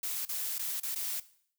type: noise with dropouts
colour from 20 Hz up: blue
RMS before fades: -35 dBFS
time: 0.03-1.2 s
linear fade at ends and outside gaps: 5 ms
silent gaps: 0.253-0.289 / 0.583-0.592 / 0.801-0.831 / 0.948-0.958 s
effects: noise-tail reverb RT60 0.6 s tail -17 dB re dry